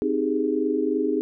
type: chord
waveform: sine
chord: Ab major seventh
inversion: first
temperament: equal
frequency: 261.6 / 311.1 / 392 / 415.3 Hz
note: C4 / Eb4 / G4 / Ab4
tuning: 0 / 0 / 0 / 0 cents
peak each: -27 / -25 / -29 / -25 dBFS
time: 0.02-1.21 s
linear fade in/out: 0 ms
effects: none